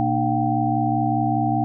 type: tone cluster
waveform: sine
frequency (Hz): 121.3 / 231.1 / 302.7 / 710 / 775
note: B2 / A#3 / D#4 / F5 / G5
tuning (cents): -31 / -15 / -48 / +28 / -20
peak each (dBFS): -24 / -26 / -24 / -26 / -23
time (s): 0-1.64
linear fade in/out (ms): 0
effects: none